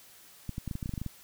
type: clicks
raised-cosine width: 5 ms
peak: -22 dBFS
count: 12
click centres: 0.493 / 0.581 / 0.677 / 0.712 / 0.754 / 0.828 / 0.859 / 0.893 / 0.938 / 0.978 / 1.016 / 1.063 s
effects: white hiss -55 dBFS RMS until 1.23 s